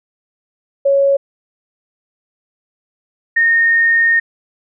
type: tone pair in turn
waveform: sine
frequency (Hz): 554.4 / 1840.7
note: C#5 / A#6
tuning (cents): 0 / -22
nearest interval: octave + major sixth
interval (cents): 2078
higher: second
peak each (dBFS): -9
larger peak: neither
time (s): 0.85-1.17 / 3.36-4.2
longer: second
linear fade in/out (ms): 10
effects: none